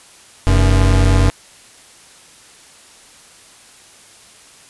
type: tone pair together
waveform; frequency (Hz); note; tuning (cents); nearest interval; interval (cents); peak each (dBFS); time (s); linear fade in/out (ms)
square; 44.84 / 94; F1 / F#2; +46 / +28; octave + minor second; 1282; -13; 0.47-1.3; 0
effects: white hiss -44 dBFS RMS until 4.69 s + resampled to 24000 Hz